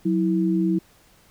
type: tone pair together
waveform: sine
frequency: 184.2 / 326.2 Hz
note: F#3 / E4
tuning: -7 / -18 cents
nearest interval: minor seventh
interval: 989 cents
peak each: -21 dBFS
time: 0.05-0.79 s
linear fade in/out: 10 ms
effects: pink hiss -56 dBFS RMS until 1.3 s